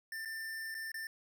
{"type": "tone with dropouts", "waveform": "square", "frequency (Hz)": 1788, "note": "A6", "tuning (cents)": 27, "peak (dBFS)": -40, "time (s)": [0.12, 1.07], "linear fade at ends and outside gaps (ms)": 2, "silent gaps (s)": [[0.25, 0.256], [0.744, 0.749], [0.918, 0.942]], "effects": []}